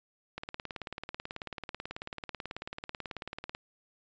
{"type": "click train", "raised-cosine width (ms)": 0.3, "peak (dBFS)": -22, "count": 59, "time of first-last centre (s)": [0.38, 3.549], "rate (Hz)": 18.3, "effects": ["resampled to 16000 Hz"]}